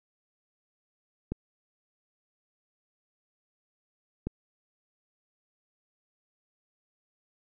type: clicks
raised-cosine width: 3 ms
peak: -18 dBFS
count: 2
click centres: 1.32 / 4.27 s
effects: none